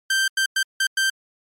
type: tone bursts at uneven times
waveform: sawtooth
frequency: 1566 Hz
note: G6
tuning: 2 cents flat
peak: -14 dBFS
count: 5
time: 0.1-0.28 / 0.37-0.46 / 0.56-0.63 / 0.8-0.87 / 0.97-1.1 s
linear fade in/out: 5 ms
effects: low-pass 12000 Hz 12 dB/octave + MP3 96 kbps